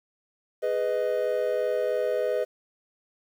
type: chord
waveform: triangle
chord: G# minor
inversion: none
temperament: just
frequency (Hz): 415.3 / 498.4 / 623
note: G#4 / B4 / D#5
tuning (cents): 0 / +16 / +2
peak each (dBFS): -28 / -25 / -26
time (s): 0.62-2.45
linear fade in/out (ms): 20
effects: 9-bit